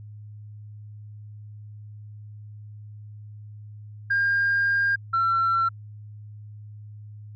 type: tone pair in turn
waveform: sine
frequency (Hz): 1608 / 1352.2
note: G6 / E6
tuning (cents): +44 / +44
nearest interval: minor third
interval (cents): 300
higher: first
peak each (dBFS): -18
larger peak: neither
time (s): 4.1-4.96 / 5.13-5.69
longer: first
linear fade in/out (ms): 10
effects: tanh soft clip ceiling -16 dBFS + added 105 Hz sine -39 dBFS peak until 7.35 s